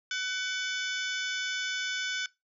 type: harmonic tone with a mistuned harmonic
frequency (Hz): 751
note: F#5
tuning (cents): +26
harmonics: 2 / 3 / 4 / 5 / 6 / 7 / 8 / 9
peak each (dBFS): -33 / -39 / -40 / -37 / -45 / -40 / -43 / -47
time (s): 0.11-2.26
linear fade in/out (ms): 2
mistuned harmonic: 5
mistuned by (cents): -120
effects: noise-tail reverb RT60 0.2 s tail -21 dB re dry